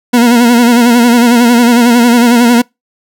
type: tone with vibrato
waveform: 40% pulse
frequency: 238.5 Hz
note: A#3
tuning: 40 cents sharp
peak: -3 dBFS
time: 0.13-2.62 s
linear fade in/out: 10 ms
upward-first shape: sine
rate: 11 Hz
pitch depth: 61 cents each way
effects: noise-tail reverb RT60 0.2 s tail -26 dB re dry